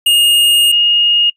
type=tone pair in turn; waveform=square / sine; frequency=2845 / 2855 Hz; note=F7 / F7; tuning=+31 / +37 cents; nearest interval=unison; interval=6 cents; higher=second; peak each=-8 dBFS; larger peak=neither; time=0.06-0.72 / 0.72-1.3 s; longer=first; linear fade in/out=5 ms; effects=noise-tail reverb RT60 0.1 s tail -21 dB re dry + resampled to 32000 Hz